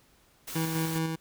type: noise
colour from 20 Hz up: white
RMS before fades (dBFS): -39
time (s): 0.47-0.99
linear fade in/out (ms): 10
type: tone with tremolo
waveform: 25% pulse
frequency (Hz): 161.7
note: E3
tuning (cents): -33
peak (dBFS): -23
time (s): 0.55-1.16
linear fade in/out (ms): 10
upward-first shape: square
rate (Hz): 4.9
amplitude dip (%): 35
effects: pink hiss -63 dBFS RMS until 1.2 s